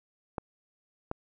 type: clicks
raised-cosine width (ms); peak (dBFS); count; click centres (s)
1; -18; 2; 0.382 / 1.114
effects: none